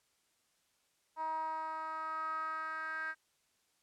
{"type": "tone with band-pass filter sweep", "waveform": "10% pulse", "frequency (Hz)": 316.8, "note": "D#4", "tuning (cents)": 31, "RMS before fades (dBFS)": -39, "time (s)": [1.16, 3.15], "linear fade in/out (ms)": 50, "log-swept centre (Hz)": [910, 1600], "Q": 6.3, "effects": ["white hiss -75 dBFS RMS until 3.82 s", "low-pass 10000 Hz 12 dB/octave"]}